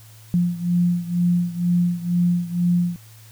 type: beating tone pair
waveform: sine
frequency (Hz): 174.61 / 176.71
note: F3 / F3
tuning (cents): 0 / +21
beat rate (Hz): 2.1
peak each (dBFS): -19 / -22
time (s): 0.34-2.96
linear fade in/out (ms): 0
effects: added 110 Hz sine -44 dBFS peak until 3.31 s + white hiss -50 dBFS RMS until 3.31 s